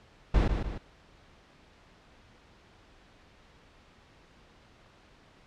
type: noise with echo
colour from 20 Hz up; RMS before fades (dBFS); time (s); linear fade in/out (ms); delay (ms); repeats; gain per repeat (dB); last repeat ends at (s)
brown; -23; 0.34-0.48; 5; 150; 2; -6; 0.78
effects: pink hiss -58 dBFS RMS until 5.46 s + low-pass 4000 Hz 12 dB/octave